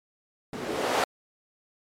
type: noise with low-pass filter sweep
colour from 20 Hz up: violet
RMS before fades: -28 dBFS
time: 0.53-1.04 s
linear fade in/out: 2 ms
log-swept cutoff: 250 to 700 Hz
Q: 1.2
effects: MP3 96 kbps